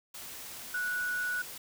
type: tone in noise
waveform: sine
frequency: 1472 Hz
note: F#6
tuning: 9 cents flat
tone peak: -30 dBFS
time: 0.74-1.42 s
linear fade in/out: 5 ms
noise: white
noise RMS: -44 dBFS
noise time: 0.14-1.58 s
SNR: +11 dB
effects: none